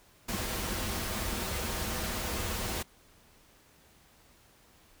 pink noise with comb filter, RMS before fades -34 dBFS, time 0.28-2.83 s, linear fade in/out 10 ms, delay 7 ms, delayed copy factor -0.5, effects pink hiss -61 dBFS RMS until 5 s

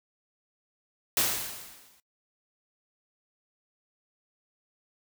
white noise with exponential decay, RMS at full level -23 dBFS, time 1.17-2 s, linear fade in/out 2 ms, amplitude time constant 180 ms, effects noise-tail reverb RT60 0.1 s tail -20 dB re dry

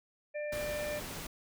harmonic tone, 595 Hz, D5, 22 cents sharp, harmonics 1 / 3 / 4, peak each -35 / -46 / -46 dBFS, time 0.34-1 s, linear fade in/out 20 ms
pink noise, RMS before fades -42 dBFS, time 0.52-1.27 s, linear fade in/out 5 ms
effects none

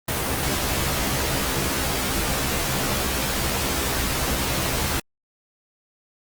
pink noise with comb filter, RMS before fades -24 dBFS, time 0.08-5 s, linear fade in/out 5 ms, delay 15 ms, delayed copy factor +0.9, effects Opus 32 kbps

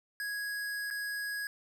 square tone with dropouts, 1661.2 Hz, G#6, in tune, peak -35 dBFS, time 0.2-1.47 s, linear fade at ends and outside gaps 1 ms, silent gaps 0.903-0.909 s, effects none

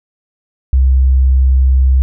sine tone, 65.41 Hz, C2, in tune, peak -6 dBFS, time 0.73-2.02 s, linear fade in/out 0 ms, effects none

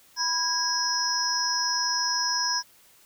sine tone cluster, 983 / 1638 / 5150 / 5470 / 5790 Hz, B5 / G#6 / E8 / F8 / F#8, -8 / -24 / -41 / -37 / -38 cents, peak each -30 / -32 / -27 / -31 / -32 dBFS, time 0.16-2.63 s, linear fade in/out 50 ms, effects white hiss -57 dBFS RMS until 3.05 s

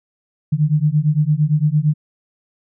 sine beating tone pair, 146.83 / 155.63 Hz, D3 / D#3, 0 / +1 cents, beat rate 8.8 Hz, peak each -16 dBFS, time 0.52-1.94 s, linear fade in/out 10 ms, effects none

